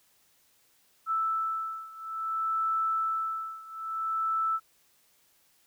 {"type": "beating tone pair", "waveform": "sine", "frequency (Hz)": [1318.5, 1319.08], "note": ["E6", "E6"], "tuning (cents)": [0, 1], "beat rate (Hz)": 0.58, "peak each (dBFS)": [-30, -32], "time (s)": [1.06, 4.6], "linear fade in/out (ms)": 50, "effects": ["white hiss -66 dBFS RMS until 5.66 s"]}